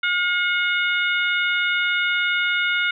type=harmonic tone with a mistuned harmonic; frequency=723 Hz; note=F#5; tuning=40 cents flat; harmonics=2 / 3 / 4 / 5; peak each=-21 / -23 / -28 / -29 dBFS; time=0.03-2.91 s; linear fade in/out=5 ms; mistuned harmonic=2; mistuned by=-22 cents; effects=none